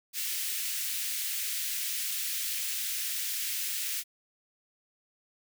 white high-pass noise, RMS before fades -33 dBFS, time 0.13-4.04 s, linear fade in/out 50 ms, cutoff 1900 Hz, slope 24 dB/octave, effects none

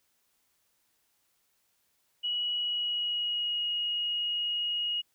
sine tone with pitch glide, 2922 to 2883 Hz, F#7 to F#7, -22 to -46 cents, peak -28 dBFS, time 2.23-5.02 s, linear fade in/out 20 ms, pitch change -24 cents, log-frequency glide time 2.51-3.68 s, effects white hiss -73 dBFS RMS until 5.14 s

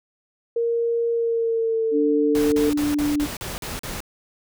sine tone with pitch glide, 466.2 to 447.2 Hz, A#4 to A4, 0 to +28 cents, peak -19 dBFS, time 0.56-2.7 s, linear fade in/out 5 ms, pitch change -72 cents, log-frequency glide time 1.11-1.91 s
sine tone, 293.7 Hz, D4, in tune, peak -19 dBFS, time 1.91-3.28 s, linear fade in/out 50 ms
pink noise bursts, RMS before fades -31 dBFS, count 8, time 2.35-4.004 s, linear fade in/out 0 ms, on 170 ms, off 42 ms
effects none

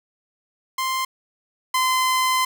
sawtooth tone pair in turn, 1046.5 / 1030.3 Hz, C6 / C6, 0 / -27 cents, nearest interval unison, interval 27 cents, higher first, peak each -18 / -14 dBFS, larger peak second, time 0.78-1.05 / 1.74-2.45 s, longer second, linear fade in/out 5 ms, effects none

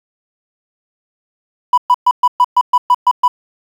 triangle tone bursts, 987.8 Hz, B5, in tune, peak -3 dBFS, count 10, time 1.73-3.28 s, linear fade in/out 5 ms, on 47 ms, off 120 ms, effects tanh soft clip ceiling -2 dBFS + 7-bit

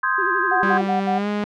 sine chord, Ab major seventh, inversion first, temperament equal, 1046.5 / 1244.5 / 1568 / 1661.2 Hz, C6 / Eb6 / G6 / Ab6, 0 / 0 / 0 / 0 cents, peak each -22 / -26 / -22 / -24 dBFS, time 0.03-0.78 s, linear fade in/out 5 ms
triangle tone with vibrato, 370 Hz, F#4, in tune, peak -24 dBFS, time 0.18-0.87 s, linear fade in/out 5 ms, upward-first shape sine, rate 12 Hz, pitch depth 120 cents each way
sine tone bursts, 740 Hz, F#5, in tune, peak -19 dBFS, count 4, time 0.51-1.188 s, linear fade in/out 10 ms, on 120 ms, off 66 ms
sawtooth tone with pitch glide, 196 to 207.1 Hz, G3 to G#3, 0 to -5 cents, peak -17 dBFS, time 0.63-1.44 s, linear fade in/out 0 ms, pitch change +95 cents, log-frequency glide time 1.13-1.28 s
effects low-pass 3000 Hz 12 dB/octave

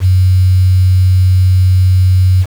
sine tone with quantisation, 92.5 Hz, F#2, in tune, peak -5 dBFS, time 0-2.46 s, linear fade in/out 50 ms, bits 5, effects none

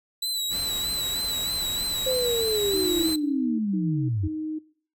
sawtooth tone with vibrato, 3951 Hz, B7, in tune, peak -23 dBFS, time 0.22-3.16 s, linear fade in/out 5 ms, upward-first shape sine, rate 3.2 Hz, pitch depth 50 cents each way
pink noise, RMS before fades -38 dBFS, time 0.49-3.17 s, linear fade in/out 50 ms
sine linear sweep, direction down, 523.3 to 85.5 Hz, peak -23 dBFS, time 2.06-4.28 s, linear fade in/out 10 ms
sine tone bursts, 311.1 Hz, D#4, in tune, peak -28 dBFS, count 4, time 2.73-4.59 s, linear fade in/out 10 ms, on 360 ms, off 140 ms
effects noise-tail reverb RT60 0.5 s tail -21 dB re dry

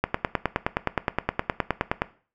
click train, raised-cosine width 0.5 ms, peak -6 dBFS, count 20, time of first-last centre 0.04-2.019 s, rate 9.6 Hz, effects noise-tail reverb RT60 0.4 s tail -17 dB re dry

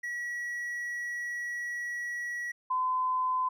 triangle / sine tone pair in turn, 1927 / 1020.8 Hz, B6 / C6, -43 / -43 cents, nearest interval major seventh, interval 1100 cents, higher first, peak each -31 / -26 dBFS, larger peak second, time 0.03-2.52 / 2.7-3.49 s, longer first, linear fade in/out 10 ms, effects none

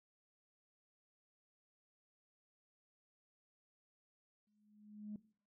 sine tone with exponential growth, 210 Hz, G#3, 19 cents sharp, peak -40 dBFS, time 4.47-5.16 s, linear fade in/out 2 ms, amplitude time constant 150 ms, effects noise-tail reverb RT60 0.5 s tail -19 dB re dry + tanh soft clip ceiling -38 dBFS

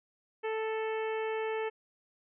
harmonic tone, 440 Hz, A4, in tune, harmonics 1 / 2 / 3 / 4 / 5 / 6 / 7, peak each -32 / -39 / -46 / -44 / -45 / -47 / -53 dBFS, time 0.43-1.7 s, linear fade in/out 20 ms, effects none

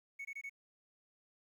triangle tone bursts, 2217 Hz, C#7, in tune, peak -39 dBFS, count 4, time 0.19-0.496 s, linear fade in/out 10 ms, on 60 ms, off 22 ms, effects tanh soft clip ceiling -36 dBFS + 12-bit

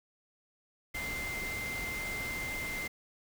sine tone in noise, 2086 Hz, C7, 6 cents flat, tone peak -36 dBFS, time 0.94-2.88 s, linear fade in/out 10 ms, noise pink, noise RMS -41 dBFS, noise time 0.94-2.88 s, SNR +2 dB, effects none

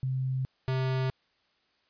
sine / square tone pair in turn, 130.81 / 130.81 Hz, C3 / C3, 0 / 0 cents, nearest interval unison, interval 0 cents, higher neither, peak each -27 dBFS, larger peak neither, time 0.03-0.45 / 0.68-1.1 s, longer neither, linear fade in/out 0 ms, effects white hiss -70 dBFS RMS until 1.89 s + resampled to 11025 Hz

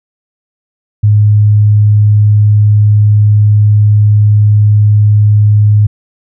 sine tone, 104.9 Hz, G#2, 18 cents sharp, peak -3 dBFS, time 1.03-5.87 s, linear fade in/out 10 ms, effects none

